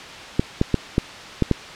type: clicks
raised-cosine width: 3 ms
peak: -3 dBFS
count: 6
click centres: 0.395 / 0.614 / 0.743 / 0.981 / 1.423 / 1.513 s
effects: white hiss -36 dBFS RMS until 1.75 s + low-pass 4000 Hz 12 dB/octave